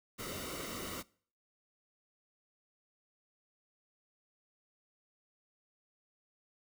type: noise with comb filter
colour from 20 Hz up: pink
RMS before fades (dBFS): -42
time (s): 0.18-1.03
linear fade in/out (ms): 20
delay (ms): 1.2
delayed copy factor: -0.65
effects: noise-tail reverb RT60 0.5 s tail -23 dB re dry